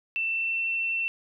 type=tone with pitch glide; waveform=sine; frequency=2675 to 2694 Hz; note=E7 to E7; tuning=+25 to +37 cents; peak=-25 dBFS; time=0.16-1.08 s; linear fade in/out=0 ms; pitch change=+12 cents; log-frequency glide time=0.28-0.61 s; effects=none